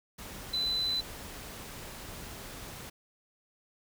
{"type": "tone in noise", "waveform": "sine", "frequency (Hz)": 4011, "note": "B7", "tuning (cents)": 26, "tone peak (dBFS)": -28, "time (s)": [0.53, 1.01], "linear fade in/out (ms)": 10, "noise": "pink", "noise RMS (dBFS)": -44, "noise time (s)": [0.18, 2.9], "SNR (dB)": 13, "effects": []}